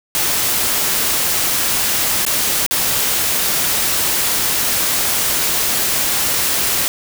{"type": "noise with dropouts", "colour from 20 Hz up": "white", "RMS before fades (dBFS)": -17, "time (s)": [0.15, 6.88], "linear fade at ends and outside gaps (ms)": 0, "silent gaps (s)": [[2.251, 2.265], [2.664, 2.71]], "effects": []}